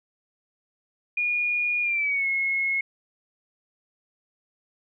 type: tone with pitch glide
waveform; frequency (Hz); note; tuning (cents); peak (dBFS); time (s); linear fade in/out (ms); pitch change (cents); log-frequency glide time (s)
sine; 2438 to 2172; D#7 to C#7; -36 to -36; -22; 1.17-2.81; 5; -200; 1.82-2.27
effects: none